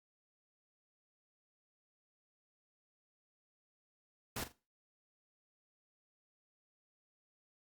pink noise with echo, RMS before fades -40 dBFS, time 4.36-4.44 s, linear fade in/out 5 ms, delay 42 ms, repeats 2, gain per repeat -12 dB, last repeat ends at 4.524 s, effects noise-tail reverb RT60 0.3 s tail -18 dB re dry + Opus 48 kbps

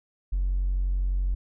sine tone with hard clipping, 45.9 Hz, F#1, 13 cents flat, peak -23 dBFS, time 0.32-1.35 s, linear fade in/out 10 ms, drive 1 dB, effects none

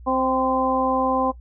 harmonic tone with a mistuned harmonic, 261.6 Hz, C4, in tune, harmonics 1 / 2 / 3 / 4, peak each -24 / -24 / -24 / -24 dBFS, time 0.06-1.32 s, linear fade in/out 20 ms, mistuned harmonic 4, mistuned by -25 cents, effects noise-tail reverb RT60 0.1 s tail -17 dB re dry + added 60 Hz sine -39 dBFS peak until 1.4 s

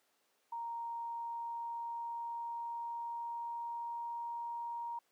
sine tone with pitch glide, 932.3 to 939.3 Hz, A#5 to A#5, 0 to +13 cents, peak -38 dBFS, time 0.52-4.99 s, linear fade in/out 5 ms, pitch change +13 cents, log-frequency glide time 0.87-4.43 s, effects pink hiss -75 dBFS RMS until 5.11 s + high-pass 400 Hz 12 dB/octave

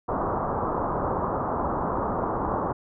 white low-pass noise, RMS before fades -27 dBFS, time 0.08-2.73 s, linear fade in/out 10 ms, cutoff 1200 Hz, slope 48 dB/octave, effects none

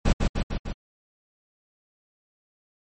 brown noise with echo, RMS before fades -18 dBFS, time 0.05-0.13 s, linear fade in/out 10 ms, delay 150 ms, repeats 4, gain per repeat -3 dB, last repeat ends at 0.73 s, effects MP3 32 kbps

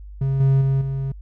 triangle tone with level steps, 135.4 Hz, C#3, 40 cents flat, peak -16 / -11 / -14 / -20 dBFS, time 0.21-1.12 s, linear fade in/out 5 ms, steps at 0.4 / 0.61 / 0.81 s, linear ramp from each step 5 ms, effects added 50 Hz sine -35 dBFS peak until 1.21 s

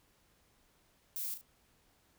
violet noise with echo, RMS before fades -39 dBFS, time 1.16-1.34 s, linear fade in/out 0 ms, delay 36 ms, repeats 2, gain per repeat -8 dB, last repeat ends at 1.412 s, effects pink hiss -70 dBFS RMS until 2.18 s

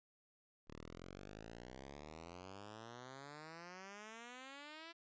5% pulse exponential sweep, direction up, 36.71 to 340 Hz, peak -40 dBFS, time 0.67-4.93 s, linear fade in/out 20 ms, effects resampled to 16000 Hz

